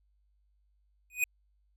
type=tone with exponential growth; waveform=square; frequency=2489 Hz; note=D#7; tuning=in tune; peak=-22 dBFS; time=1.1-1.24 s; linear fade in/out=2 ms; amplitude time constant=29 ms; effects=added 50 Hz sine -67 dBFS peak until 1.76 s